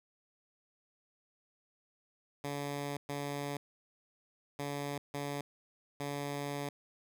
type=tone bursts at uneven times; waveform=10% pulse; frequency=143 Hz; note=D3; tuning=46 cents flat; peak=-28 dBFS; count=5; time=2.44-2.97 / 3.09-3.57 / 4.59-4.98 / 5.14-5.41 / 6-6.69 s; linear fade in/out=2 ms; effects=none